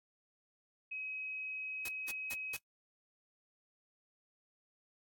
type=tone; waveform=sine; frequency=2542 Hz; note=D#7; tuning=36 cents sharp; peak=-39 dBFS; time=0.91-2.57 s; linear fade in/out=10 ms
type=noise bursts; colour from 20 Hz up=white; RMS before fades=-42 dBFS; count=4; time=1.85-2.568 s; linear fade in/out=5 ms; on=37 ms; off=190 ms
effects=noise-tail reverb RT60 0.1 s tail -21 dB re dry + AAC 64 kbps